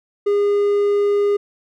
triangle tone, 407.8 Hz, G#4, 32 cents flat, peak -12 dBFS, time 0.26-1.37 s, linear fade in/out 10 ms, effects none

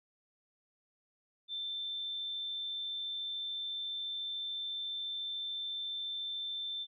sine tone, 3553 Hz, A7, 16 cents sharp, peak -36 dBFS, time 1.48-6.87 s, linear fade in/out 50 ms, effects none

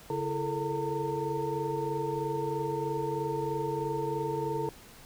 sine tone cluster, 140.7 / 334 / 432.1 / 455.2 / 909 Hz, C#3 / E4 / A4 / A#4 / A#5, +26 / +23 / -31 / -41 / -44 cents, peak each -37 / -37 / -34 / -36 / -35 dBFS, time 0.1-4.69 s, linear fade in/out 2 ms, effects pink hiss -52 dBFS RMS until 5.05 s

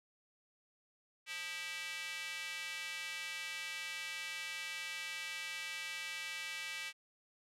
square tone with high-pass filter, 177.4 Hz, F3, 27 cents sharp, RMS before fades -43 dBFS, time 1.26-6.93 s, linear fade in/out 50 ms, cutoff 2300 Hz, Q 2.4, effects low-pass 11000 Hz 12 dB/octave

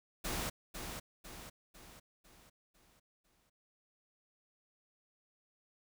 pink noise with echo, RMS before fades -38 dBFS, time 0.24-0.5 s, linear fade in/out 10 ms, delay 500 ms, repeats 6, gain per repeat -6 dB, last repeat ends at 3.5 s, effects none

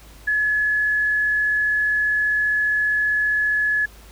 sine tone with frequency modulation, 1703 Hz, G#6, 43 cents sharp, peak -17 dBFS, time 0.27-3.86 s, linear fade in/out 10 ms, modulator 35.1 Hz, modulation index 0.28, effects added 53 Hz sine -44 dBFS peak until 4.11 s + pink hiss -48 dBFS RMS until 4.11 s

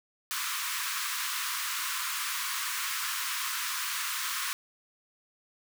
pink high-pass noise, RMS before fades -33 dBFS, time 0.31-4.53 s, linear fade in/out 0 ms, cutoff 1000 Hz, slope 96 dB/octave, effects none

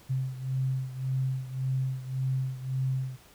sine beating tone pair, 130.81 / 132.61 Hz, C3 / C3, 0 / +24 cents, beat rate 1.8 Hz, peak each -29 / -33 dBFS, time 0.09-3.17 s, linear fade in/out 20 ms, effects pink hiss -56 dBFS RMS until 3.34 s

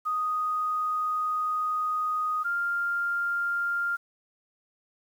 sine tone pair in turn, 1244.5 / 1396.9 Hz, D#6 / F6, 0 / 0 cents, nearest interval major second, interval 200 cents, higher second, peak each -25 dBFS, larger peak neither, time 0.05-2.44 / 2.44-3.97 s, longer first, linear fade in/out 20 ms, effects 9-bit

